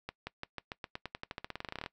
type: accelerating click train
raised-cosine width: 0.3 ms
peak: -22 dBFS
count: 24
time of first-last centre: 0.09-1.861 s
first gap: 180 ms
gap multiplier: 0.91
effects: noise-tail reverb RT60 0.1 s tail -21 dB re dry